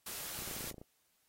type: noise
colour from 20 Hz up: white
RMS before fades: -43 dBFS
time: 0.06-0.71 s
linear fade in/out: 5 ms
type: clicks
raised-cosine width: 2 ms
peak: -36 dBFS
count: 12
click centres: 0.39 / 0.422 / 0.476 / 0.512 / 0.565 / 0.608 / 0.642 / 0.675 / 0.713 / 0.743 / 0.782 / 0.815 s
effects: white hiss -75 dBFS RMS until 1.28 s + AAC 48 kbps